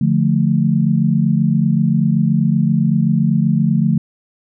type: chord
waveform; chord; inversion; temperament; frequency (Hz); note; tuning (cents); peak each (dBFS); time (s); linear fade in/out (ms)
sine; D minor; none; equal; 146.83 / 174.61 / 220; D3 / F3 / A3; 0 / 0 / 0; -16; 0.01-3.98; 5
effects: none